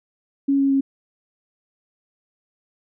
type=tone with pitch steps; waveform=sine; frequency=277.2 / 274.8 / 272.4 Hz; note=C#4 / C#4 / C#4; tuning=0 / -15 / -30 cents; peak=-15 dBFS; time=0.48-0.81 s; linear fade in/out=10 ms; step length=110 ms; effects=none